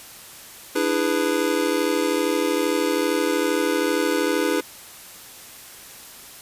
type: chord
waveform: square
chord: E dominant seventh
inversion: third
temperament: just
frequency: 296.7 / 329.6 / 412 / 494.4 Hz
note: D4 / E4 / G#4 / B4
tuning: +18 / 0 / -14 / +2 cents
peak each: -26 dBFS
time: 0.75-4.61 s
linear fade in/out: 10 ms
effects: white hiss -42 dBFS RMS until 6.41 s + resampled to 32000 Hz